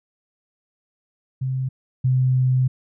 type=tone pair in turn; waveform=sine; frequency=130.81 / 128.71 Hz; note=C3 / C3; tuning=0 / -28 cents; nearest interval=unison; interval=28 cents; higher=first; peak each=-21 / -15 dBFS; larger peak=second; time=1.41-1.69 / 2.04-2.68 s; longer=second; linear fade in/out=10 ms; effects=none